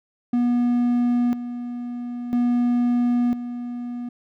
triangle tone with tremolo, 242.3 Hz, B3, 33 cents flat, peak -15 dBFS, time 0.33-4.09 s, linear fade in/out 5 ms, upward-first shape square, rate 0.5 Hz, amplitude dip 70%, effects none

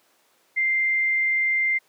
sine tone, 2093 Hz, C7, in tune, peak -19 dBFS, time 0.56-1.79 s, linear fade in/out 20 ms, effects pink hiss -62 dBFS RMS until 1.88 s + high-pass 400 Hz 12 dB/octave

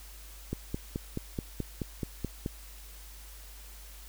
click train, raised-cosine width 3 ms, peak -19 dBFS, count 10, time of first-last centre 0.53-2.461 s, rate 4.66 Hz, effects added 50 Hz sine -47 dBFS peak until 4.08 s + white hiss -52 dBFS RMS until 4.08 s

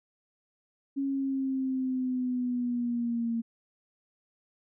sine linear sweep, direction down, 276.3 to 229.2 Hz, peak -27 dBFS, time 0.96-3.42 s, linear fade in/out 20 ms, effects none

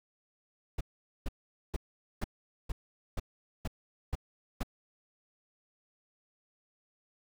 brown noise bursts, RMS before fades -32 dBFS, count 9, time 0.78-4.632 s, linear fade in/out 5 ms, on 28 ms, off 450 ms, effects none

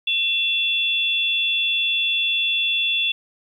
sine tone pair together, 2700 / 3439 Hz, E7 / A7, +41 / -40 cents, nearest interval major third, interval 419 cents, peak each -21 dBFS, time 0.07-3.12 s, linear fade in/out 5 ms, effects 9-bit

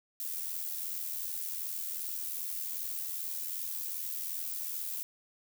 violet noise with amplitude modulation, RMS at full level -35 dBFS, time 0.2-5.03 s, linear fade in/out 0 ms, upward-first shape sine, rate 82.6 Hz, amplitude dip 50%, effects none

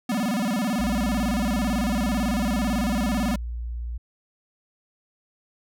square tone with vibrato, 220.5 Hz, A3, 4 cents sharp, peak -23 dBFS, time 0.09-3.36 s, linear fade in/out 5 ms, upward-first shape square, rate 18 Hz, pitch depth 200 cents each way
sine tone, 58.8 Hz, A#1, 16 cents sharp, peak -28 dBFS, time 0.79-3.98 s, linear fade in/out 10 ms
effects none

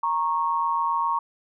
sine tone pair together, 932 / 1099.5 Hz, A#5 / C#6, -1 / -14 cents, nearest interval minor third, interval 287 cents, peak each -24 dBFS, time 0.03-1.19 s, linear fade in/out 5 ms, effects none

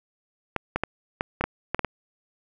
clicks, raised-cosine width 0.5 ms, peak -9 dBFS, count 9, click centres 0.563 / 0.76 / 0.836 / 1.209 / 1.41 / 1.44 / 1.746 / 1.793 / 1.847 s, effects none

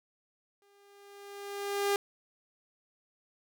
sawtooth tone with exponential growth, 402.3 Hz, G4, 45 cents sharp, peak -21 dBFS, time 0.62-1.96 s, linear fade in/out 1 ms, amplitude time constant 290 ms, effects none

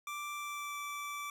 25% pulse tone with pitch glide, 1174.7 to 1161.9 Hz, D6 to D6, 0 to -19 cents, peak -35 dBFS, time 0.07-1.3 s, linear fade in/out 2 ms, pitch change -19 cents, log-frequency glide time 0.34-0.78 s, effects none

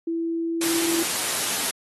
sine tone with pitch glide, 331.9 to 333.8 Hz, E4 to E4, +12 to +22 cents, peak -23 dBFS, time 0.07-1.03 s, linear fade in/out 5 ms, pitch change +10 cents, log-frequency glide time 0.45-0.86 s
white noise, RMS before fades -25 dBFS, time 0.61-1.71 s, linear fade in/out 5 ms
effects high-pass 150 Hz 12 dB/octave + AAC 32 kbps

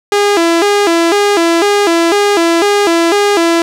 sawtooth tone with vibrato, 370 Hz, F#4, in tune, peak -4 dBFS, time 0.12-3.62 s, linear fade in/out 2 ms, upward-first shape square, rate 2 Hz, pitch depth 170 cents each way, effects low-pass 9000 Hz 12 dB/octave + 7-bit

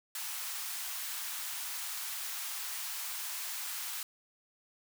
white high-pass noise, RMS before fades -39 dBFS, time 0.15-4.03 s, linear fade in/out 2 ms, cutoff 840 Hz, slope 24 dB/octave, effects none

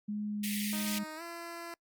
sine tone with vibrato, 207.9 Hz, G#3, 2 cents sharp, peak -33 dBFS, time 0.08-1.04 s, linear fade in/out 10 ms, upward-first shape sine, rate 1.7 Hz, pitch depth 12 cents each way
pink high-pass noise, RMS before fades -37 dBFS, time 0.43-0.99 s, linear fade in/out 10 ms, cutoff 1900 Hz, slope 96 dB/octave
10% pulse tone with pitch glide, 311.1 to 339.3 Hz, D#4 to F4, 0 to -50 cents, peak -33 dBFS, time 0.73-1.74 s, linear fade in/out 0 ms, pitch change +150 cents, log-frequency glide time 1.16-1.22 s
effects noise-tail reverb RT60 0.1 s tail -26 dB re dry + Opus 48 kbps

